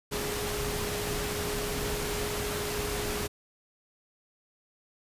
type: tone in noise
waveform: sine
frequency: 415.4 Hz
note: G#4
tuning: in tune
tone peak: -35 dBFS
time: 0.11-3.28 s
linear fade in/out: 20 ms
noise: pink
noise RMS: -33 dBFS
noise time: 0.11-3.28 s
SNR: -5 dB
effects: resampled to 32000 Hz